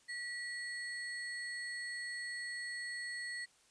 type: tone with sample-and-hold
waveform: sine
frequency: 1938 Hz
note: B6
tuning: 33 cents flat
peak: -39 dBFS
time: 0.08-3.46 s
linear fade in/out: 20 ms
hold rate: 6300 Hz
effects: white hiss -68 dBFS RMS until 3.7 s + resampled to 22050 Hz